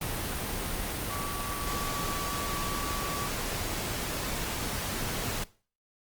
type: tone in noise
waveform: sine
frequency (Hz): 1146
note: D6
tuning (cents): -43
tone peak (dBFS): -35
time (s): 1.1-3.28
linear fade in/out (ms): 5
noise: pink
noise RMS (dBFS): -33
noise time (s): 0.01-5.44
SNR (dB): -5
effects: noise-tail reverb RT60 0.4 s tail -20 dB re dry + Opus 32 kbps